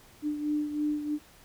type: beating tone pair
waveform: sine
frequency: 297.8 / 300.9 Hz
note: D4 / D4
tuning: +24 / +42 cents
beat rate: 3.1 Hz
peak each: -28 / -35 dBFS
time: 0.22-1.19 s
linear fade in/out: 50 ms
effects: pink hiss -56 dBFS RMS until 1.44 s